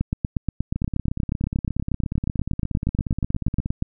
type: two click trains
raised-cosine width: 5 ms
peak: -13 / -9 dBFS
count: 50 / 33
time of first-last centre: 0.76-3.659 / 0.01-3.824 s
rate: 16.9 / 8.39 Hz
effects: none